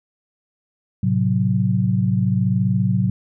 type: chord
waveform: sine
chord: F# diminished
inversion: first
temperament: equal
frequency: 110 / 130.81 / 185 Hz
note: A2 / C3 / F#3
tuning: 0 / 0 / 0 cents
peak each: -20 / -21 / -19 dBFS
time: 1.03-3.1 s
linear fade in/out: 5 ms
effects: none